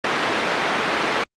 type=band-pass noise; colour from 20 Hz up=white; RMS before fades=-21 dBFS; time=0.04-1.24 s; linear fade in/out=5 ms; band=220 to 2000 Hz; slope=12 dB/octave; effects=low-pass 7000 Hz 12 dB/octave + Opus 32 kbps